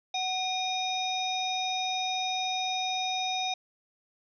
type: harmonic tone with a mistuned harmonic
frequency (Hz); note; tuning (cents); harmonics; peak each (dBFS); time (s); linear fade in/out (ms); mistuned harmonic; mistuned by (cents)
746; F#5; +14; 1 / 3 / 5 / 7 / 8; -31 / -37 / -32 / -43 / -42; 0.14-3.54; 5; 3; +140
effects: none